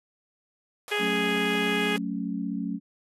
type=band-pass noise; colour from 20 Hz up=pink; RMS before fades=-42 dBFS; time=0.88-1.98 s; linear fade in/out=0 ms; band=430 to 13000 Hz; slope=96 dB/octave
type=harmonic tone; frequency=415.3 Hz; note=G#4; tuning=in tune; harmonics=1 / 2 / 3 / 4 / 5 / 6 / 7 / 8; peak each=-29 / -35 / -37 / -32 / -33 / -32 / -35 / -36 dBFS; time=0.91-1.97 s; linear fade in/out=10 ms
type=chord; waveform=sine; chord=F# minor; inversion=none; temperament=equal; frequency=185 / 220 / 277.2 Hz; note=F#3 / A3 / C#4; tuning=0 / 0 / 0 cents; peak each=-32 dBFS; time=0.98-2.8 s; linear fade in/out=50 ms
effects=none